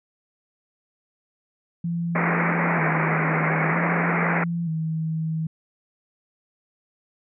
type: tone with vibrato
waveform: sine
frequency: 164.81 Hz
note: E3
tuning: in tune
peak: -23 dBFS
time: 1.84-5.47 s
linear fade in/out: 5 ms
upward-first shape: square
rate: 0.53 Hz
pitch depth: 52 cents each way
type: band-pass noise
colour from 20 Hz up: white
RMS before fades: -24 dBFS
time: 2.15-4.44 s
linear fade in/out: 5 ms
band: 180 to 2300 Hz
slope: 96 dB/octave
effects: none